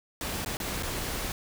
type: noise with dropouts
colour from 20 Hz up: pink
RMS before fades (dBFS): -33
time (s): 0.21-1.32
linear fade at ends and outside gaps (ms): 1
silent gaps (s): 0.448-0.46 / 0.57-0.601 / 0.826-0.832
effects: none